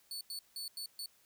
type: tone bursts at uneven times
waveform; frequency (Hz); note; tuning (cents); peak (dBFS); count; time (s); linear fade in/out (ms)
sawtooth; 4455; C#8; +8; -37; 5; 0.11-0.21 / 0.3-0.39 / 0.56-0.68 / 0.77-0.86 / 0.99-1.06; 2
effects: white hiss -68 dBFS RMS until 1.25 s